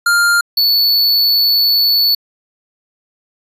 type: tone pair in turn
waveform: square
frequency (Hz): 1400 / 4445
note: F6 / C#8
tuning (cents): +4 / +4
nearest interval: octave + minor sixth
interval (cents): 2000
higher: second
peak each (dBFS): -10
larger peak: neither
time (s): 0.06-0.41 / 0.57-2.15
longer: second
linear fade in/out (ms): 5
effects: resampled to 32000 Hz